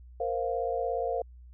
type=chord; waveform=sine; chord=Bb suspended second; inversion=none; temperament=equal; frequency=466.2 / 523.3 / 698.5 Hz; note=Bb4 / C5 / F5; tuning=0 / 0 / 0 cents; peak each=-32 dBFS; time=0.2-1.22 s; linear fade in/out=5 ms; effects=added 61 Hz sine -47 dBFS peak until 1.53 s